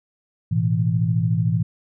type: chord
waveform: sine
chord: A suspended second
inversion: none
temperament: equal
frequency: 110 / 123.47 / 164.81 Hz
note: A2 / B2 / E3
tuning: 0 / 0 / 0 cents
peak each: -21 / -23 / -21 dBFS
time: 0.51-1.63 s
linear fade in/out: 10 ms
effects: none